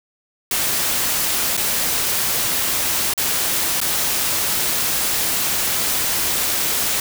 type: noise with dropouts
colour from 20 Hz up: white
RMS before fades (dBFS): -20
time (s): 0.51-7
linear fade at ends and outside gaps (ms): 2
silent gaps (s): 1.568-1.575 / 3.137-3.177 / 3.804-3.814
effects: none